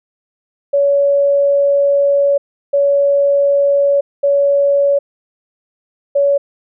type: tone bursts at uneven times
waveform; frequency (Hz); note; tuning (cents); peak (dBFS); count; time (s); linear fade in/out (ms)
sine; 564; C#5; +30; -9; 4; 0.73-2.38 / 2.73-4.01 / 4.23-4.99 / 6.15-6.38; 10
effects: none